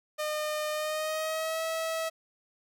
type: tone with pitch glide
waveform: sawtooth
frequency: 608 to 647.9 Hz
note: D#5 to E5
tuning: -40 to -30 cents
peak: -26 dBFS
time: 0.18-2.1 s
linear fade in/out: 20 ms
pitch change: +110 cents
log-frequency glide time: 0.71-1.63 s
effects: none